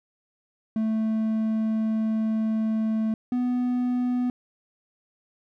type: tone pair in turn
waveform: triangle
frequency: 220 / 247.7 Hz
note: A3 / B3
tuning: 0 / +5 cents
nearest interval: major second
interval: 205 cents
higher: second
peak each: -20 dBFS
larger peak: neither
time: 0.76-3.14 / 3.32-4.3 s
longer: first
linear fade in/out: 2 ms
effects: none